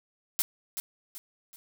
blue noise with echo, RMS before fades -26 dBFS, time 0.39-0.42 s, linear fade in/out 0 ms, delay 380 ms, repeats 3, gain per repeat -8 dB, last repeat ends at 1.56 s, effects none

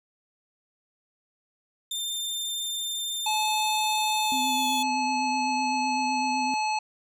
sawtooth tone with pitch glide, 3594 to 3444 Hz, A7 to A7, +36 to -38 cents, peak -26 dBFS, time 1.91-4.83 s, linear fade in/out 5 ms, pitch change -74 cents, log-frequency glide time 4.22-4.7 s
harmonic tone, 860 Hz, A5, 40 cents flat, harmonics 1 / 3 / 5 / 7 / 9, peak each -25 / -32 / -36 / -42 / -44 dBFS, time 3.26-6.79 s, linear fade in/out 5 ms
sine tone with vibrato, 256.5 Hz, C4, 34 cents flat, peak -31 dBFS, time 4.32-6.54 s, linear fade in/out 0 ms, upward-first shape triangle, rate 7.9 Hz, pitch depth 40 cents each way
effects none

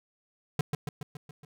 square tone with echo, 146.83 Hz, D3, in tune, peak -24 dBFS, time 0.59-0.61 s, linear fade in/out 2 ms, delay 140 ms, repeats 6, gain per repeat -4 dB, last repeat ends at 1.45 s, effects none

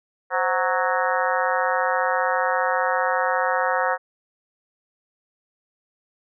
harmonic tone with a mistuned harmonic, 185.1 Hz, F#3, 1 cent sharp, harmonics 3 / 4 / 5 / 6 / 7 / 8 / 9 / 10, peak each -25 / -26 / -27 / -28 / -28 / -29 / -30 / -30 dBFS, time 0.3-3.98 s, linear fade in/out 50 ms, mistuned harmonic 3, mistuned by -100 cents, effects none

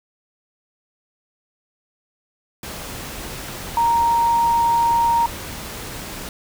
sine tone in noise, 932.3 Hz, A#5, in tune, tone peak -14 dBFS, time 3.77-5.26 s, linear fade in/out 2 ms, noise pink, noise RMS -32 dBFS, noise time 2.63-6.29 s, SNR +15 dB, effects none

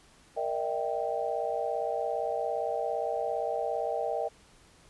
sine chord, E half-diminished seventh, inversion second, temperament equal with one note detuned, 466.2 / 601.8 / 659.3 / 784 Hz, Bb4 / D5 / E5 / G5, 0 / +42 / 0 / 0 cents, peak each -34 dBFS, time 0.36-4.29 s, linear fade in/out 20 ms, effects pink hiss -59 dBFS RMS until 4.89 s + resampled to 24000 Hz

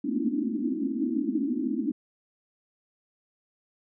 pink band-pass noise, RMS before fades -28 dBFS, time 0.04-1.92 s, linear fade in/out 10 ms, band 220 to 330 Hz, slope 96 dB/octave, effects none

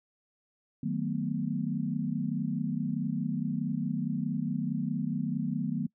sine chord, B dominant seventh, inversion first, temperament just, 154.34 / 185.21 / 222.2 / 246.9 Hz, D#3 / F#3 / A3 / B3, -14 / +2 / +17 / 0 cents, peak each -34 dBFS, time 0.83-5.87 s, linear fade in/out 5 ms, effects noise-tail reverb RT60 0.1 s tail -25 dB re dry

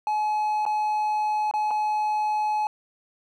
triangle tone with dropouts, 850 Hz, G#5, 40 cents sharp, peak -20 dBFS, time 0.07-2.67 s, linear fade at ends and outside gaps 1 ms, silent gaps 0.653-0.663 / 1.512-1.538 / 1.708-1.711 s, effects none

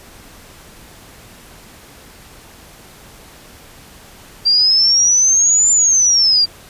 sine exponential two-way sweep, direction up then down, 4699 to 7210 to 4699 Hz, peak -9 dBFS, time 4.45-6.46 s, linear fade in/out 20 ms, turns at 5.71 s, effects pink hiss -41 dBFS RMS until 6.69 s + resampled to 32000 Hz

